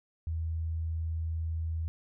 sine tone, 81.2 Hz, E2, 26 cents flat, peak -30 dBFS, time 0.27-1.88 s, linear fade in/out 0 ms, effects none

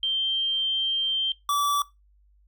sine / square tone pair in turn, 3151 / 1154.7 Hz, G7 / D6, +8 / -30 cents, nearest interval octave + perfect fourth, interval 1738 cents, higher first, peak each -22 dBFS, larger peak neither, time 0.03-1.32 / 1.49-1.82 s, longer first, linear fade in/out 2 ms, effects noise-tail reverb RT60 0.2 s tail -19 dB re dry + added 50 Hz sine -57 dBFS peak until 2.47 s

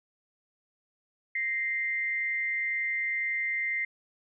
sine tone pair together, 1866.1 / 2088 Hz, A#6 / C7, +1 / -4 cents, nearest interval major second, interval 195 cents, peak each -35 / -28 dBFS, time 1.35-3.85 s, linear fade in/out 5 ms, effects none

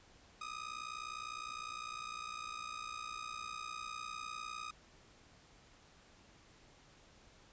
sawtooth ring-modulated tone, 1244.5 Hz, D#6, in tune, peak -36 dBFS, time 0.41-4.71 s, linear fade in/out 0 ms, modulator 29.9 Hz, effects pink hiss -63 dBFS RMS until 7.52 s + resampled to 16000 Hz

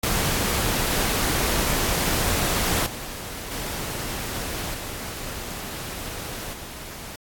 pink noise with level steps, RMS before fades -23 / -34 / -30 / -33 / -37 dBFS, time 0.03-7.16 s, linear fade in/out 5 ms, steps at 2.86 / 3.51 / 4.74 / 6.53 s, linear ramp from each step 5 ms, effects AAC 64 kbps

